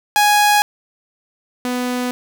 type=tone pair in turn; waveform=sawtooth; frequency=830.6 / 248.4 Hz; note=G#5 / B3; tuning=0 / +10 cents; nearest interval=octave + major sixth; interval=2090 cents; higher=first; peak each=-7 / -15 dBFS; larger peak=first; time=0.16-0.62 / 1.65-2.11 s; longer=neither; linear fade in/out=0 ms; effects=none